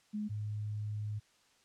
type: tone pair in turn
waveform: sine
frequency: 210.4 / 105.46 Hz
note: G#3 / G#2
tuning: +23 / +27 cents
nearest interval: octave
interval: 1196 cents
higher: first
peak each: -34 / -35 dBFS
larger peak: first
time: 0.13-0.29 / 0.29-1.2 s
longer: second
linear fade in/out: 20 ms
effects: white hiss -68 dBFS RMS until 1.64 s + low-pass 7000 Hz 12 dB/octave